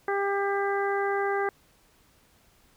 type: harmonic tone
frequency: 398.4 Hz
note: G4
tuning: 28 cents sharp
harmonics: 1 / 2 / 3 / 4 / 5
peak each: -27 / -30 / -34 / -33 / -37 dBFS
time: 0.08-1.49 s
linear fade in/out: 2 ms
effects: pink hiss -62 dBFS RMS until 2.76 s